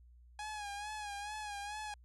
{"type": "tone with vibrato", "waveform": "sawtooth", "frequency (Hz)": 830.6, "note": "G#5", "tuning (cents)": 0, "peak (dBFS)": -37, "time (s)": [0.39, 1.94], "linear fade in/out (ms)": 2, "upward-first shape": "sine", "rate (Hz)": 2.3, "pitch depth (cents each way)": 56, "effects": ["added 60 Hz sine -57 dBFS peak until 2.04 s", "resampled to 24000 Hz"]}